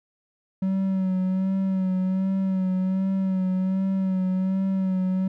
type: tone with vibrato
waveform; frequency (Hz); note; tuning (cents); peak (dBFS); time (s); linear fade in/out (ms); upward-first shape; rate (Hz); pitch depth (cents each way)
triangle; 188.9; F#3; +36; -19; 0.62-5.28; 5; sine; 1.3; 32
effects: none